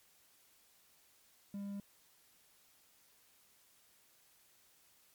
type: tone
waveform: triangle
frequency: 200.5 Hz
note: G3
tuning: 39 cents sharp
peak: -38 dBFS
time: 1.54-1.8 s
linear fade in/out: 2 ms
effects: white hiss -68 dBFS RMS until 5.14 s + MP3 96 kbps